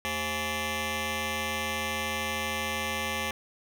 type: ring-modulated tone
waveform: 10% pulse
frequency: 306.7 Hz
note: D#4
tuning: 25 cents flat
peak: -18 dBFS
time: 0.05-3.31 s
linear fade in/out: 0 ms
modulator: 1450 Hz
effects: none